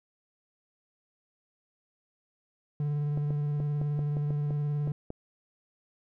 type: tone with vibrato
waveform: triangle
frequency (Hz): 146.83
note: D3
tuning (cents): 0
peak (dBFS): -25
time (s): 2.8-4.92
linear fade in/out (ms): 2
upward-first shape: square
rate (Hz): 19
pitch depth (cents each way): 18
type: clicks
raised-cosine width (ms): 2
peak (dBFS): -24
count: 10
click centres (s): 3.175 / 3.306 / 3.602 / 3.815 / 3.992 / 4.169 / 4.306 / 4.507 / 4.875 / 5.104
effects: none